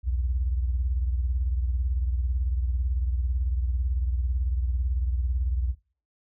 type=beating tone pair; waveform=sine; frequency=61.5 / 79.5 Hz; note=B1 / D#2; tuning=-7 / +38 cents; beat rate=18 Hz; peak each=-23 / -31 dBFS; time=0.03-5.75 s; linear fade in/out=50 ms; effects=noise-tail reverb RT60 0.4 s tail -21 dB re dry + tanh soft clip ceiling -17 dBFS